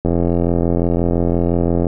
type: click train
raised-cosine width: 2 ms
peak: -4 dBFS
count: 157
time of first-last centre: 0.05-1.868 s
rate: 85.8 Hz
effects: none